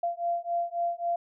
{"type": "beating tone pair", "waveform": "sine", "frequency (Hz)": [687, 690.7], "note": ["F5", "F5"], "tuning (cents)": [-29, -19], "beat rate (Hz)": 3.7, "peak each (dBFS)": -30, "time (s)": [0.03, 1.16], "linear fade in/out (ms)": 5, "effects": []}